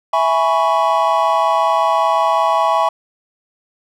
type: chord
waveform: triangle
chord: C# minor seventh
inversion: first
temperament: equal with one note detuned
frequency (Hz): 659.3 / 830.6 / 987.8 / 1113.2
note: E5 / G#5 / B5 / C#6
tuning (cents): 0 / 0 / 0 / +7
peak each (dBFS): -16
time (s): 0.13-2.89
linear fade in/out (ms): 5
effects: none